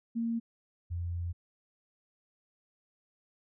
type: tone pair in turn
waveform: sine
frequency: 230.7 / 86.41 Hz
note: A#3 / F2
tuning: -18 / -18 cents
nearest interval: octave + perfect fourth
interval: 1700 cents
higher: first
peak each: -29 / -32 dBFS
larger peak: first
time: 0.15-0.4 / 0.9-1.33 s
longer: second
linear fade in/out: 20 ms
effects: none